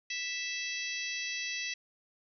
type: harmonic tone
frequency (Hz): 658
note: E5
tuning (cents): -3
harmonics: 3 / 4 / 5 / 6 / 7 / 8 / 9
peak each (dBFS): -40 / -38 / -44 / -44 / -45 / -45 / -43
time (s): 0.1-1.74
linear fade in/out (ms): 5
effects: none